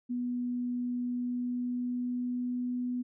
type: tone with pitch glide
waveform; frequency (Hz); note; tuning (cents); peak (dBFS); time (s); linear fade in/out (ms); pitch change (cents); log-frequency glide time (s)
sine; 245.3 to 247.4; B3 to B3; -12 to +3; -30; 0.09-3.03; 20; +15; 0.99-2.81
effects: none